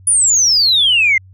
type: exponential sweep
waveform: sine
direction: down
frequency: 9956 to 2049 Hz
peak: -8 dBFS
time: 0.07-1.18 s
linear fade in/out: 5 ms
effects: tanh soft clip ceiling -4 dBFS + added 94 Hz sine -39 dBFS peak until 1.33 s